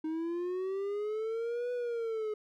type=linear two-way sweep; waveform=triangle; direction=up then down; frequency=311.1 to 493.9 to 422.4 Hz; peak=-30 dBFS; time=0.04-2.34 s; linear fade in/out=5 ms; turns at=1.72 s; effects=none